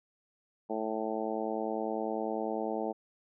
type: harmonic tone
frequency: 110 Hz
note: A2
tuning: in tune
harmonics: 2 / 3 / 4 / 5 / 6 / 7 / 8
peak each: -39 / -38 / -37 / -39 / -39 / -39 / -43 dBFS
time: 0.69-2.93 s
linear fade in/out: 20 ms
effects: none